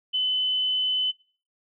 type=tone; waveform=sine; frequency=3023 Hz; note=F#7; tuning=36 cents sharp; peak=-21 dBFS; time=0.13-1.12 s; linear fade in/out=20 ms; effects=noise-tail reverb RT60 0.4 s tail -20 dB re dry